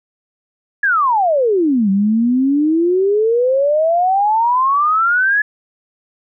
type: exponential two-way sweep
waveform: sine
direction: down then up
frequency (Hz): 1719 to 190.6 to 1719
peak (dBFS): -11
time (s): 0.83-5.42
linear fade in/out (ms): 5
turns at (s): 1.9
effects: none